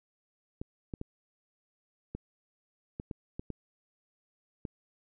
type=clicks; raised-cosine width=3 ms; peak=-24 dBFS; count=9; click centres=0.615 / 0.938 / 1.014 / 2.15 / 2.999 / 3.112 / 3.395 / 3.503 / 4.652 s; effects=none